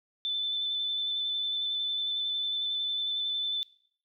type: tone with vibrato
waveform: sine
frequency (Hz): 3520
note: A7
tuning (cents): 0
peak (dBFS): -28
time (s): 0.25-3.63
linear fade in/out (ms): 0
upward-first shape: square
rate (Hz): 11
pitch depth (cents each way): 12
effects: noise-tail reverb RT60 0.6 s tail -21 dB re dry